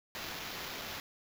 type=noise with sample-and-hold; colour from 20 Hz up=white; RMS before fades=-42 dBFS; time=0.15-1 s; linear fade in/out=0 ms; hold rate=8820 Hz; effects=none